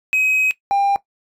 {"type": "tone pair in turn", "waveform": "triangle", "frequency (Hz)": [2534, 798.2], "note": ["D#7", "G5"], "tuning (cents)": [31, 31], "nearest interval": "octave + minor sixth", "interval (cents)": 2000, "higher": "first", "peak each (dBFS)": -11, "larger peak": "neither", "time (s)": [[0.13, 0.51], [0.71, 0.96]], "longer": "first", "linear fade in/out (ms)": 0, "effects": ["noise-tail reverb RT60 0.1 s tail -18 dB re dry", "tanh soft clip ceiling -8 dBFS"]}